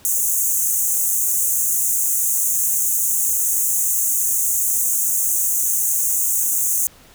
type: high-pass noise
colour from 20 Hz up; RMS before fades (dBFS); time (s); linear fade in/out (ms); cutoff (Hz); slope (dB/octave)
pink; -19; 0.05-6.87; 0; 6300; 96
effects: pink hiss -48 dBFS RMS until 7.14 s